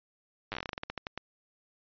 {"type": "slowing click train", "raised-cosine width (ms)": 0.3, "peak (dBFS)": -19, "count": 17, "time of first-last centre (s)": [0.52, 1.176], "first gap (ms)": 9, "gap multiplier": 1.18, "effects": ["resampled to 11025 Hz"]}